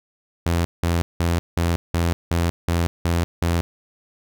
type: tone bursts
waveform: sawtooth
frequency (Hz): 85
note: F2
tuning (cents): -46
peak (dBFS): -14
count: 9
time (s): 0.46-3.61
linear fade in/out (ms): 0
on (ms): 190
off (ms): 180
effects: none